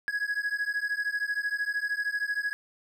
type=beating tone pair; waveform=triangle; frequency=1661.2 / 1674.2 Hz; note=G#6 / G#6; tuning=0 / +13 cents; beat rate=13 Hz; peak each=-29 dBFS; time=0.08-2.53 s; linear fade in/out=0 ms; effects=none